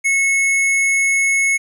square tone, 2191 Hz, C#7, 21 cents flat, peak -14 dBFS, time 0.04-1.58 s, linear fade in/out 20 ms, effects resampled to 32000 Hz + 9-bit

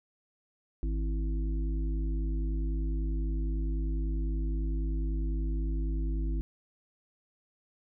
harmonic tone with a mistuned harmonic, 51.91 Hz, G#1, in tune, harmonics 1 / 3 / 5 / 6, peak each -28 / -42 / -42 / -42 dBFS, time 0.83-6.41 s, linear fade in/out 0 ms, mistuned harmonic 6, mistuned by +100 cents, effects none

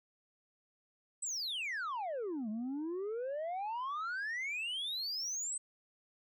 sine exponential two-way sweep, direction down then up, 8330 to 207.7 to 8330 Hz, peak -33 dBFS, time 1.22-5.58 s, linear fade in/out 10 ms, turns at 2.49 s, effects tanh soft clip ceiling -35 dBFS

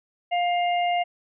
harmonic tone, 704 Hz, F5, 14 cents sharp, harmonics 1 / 3 / 4, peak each -21 / -31 / -33 dBFS, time 0.31-1.04 s, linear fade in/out 20 ms, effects none

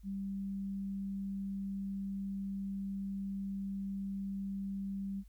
sine tone, 196 Hz, G3, in tune, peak -36 dBFS, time 0.03-5.24 s, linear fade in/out 50 ms, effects added 50 Hz sine -53 dBFS peak until 5.28 s + white hiss -75 dBFS RMS until 5.28 s

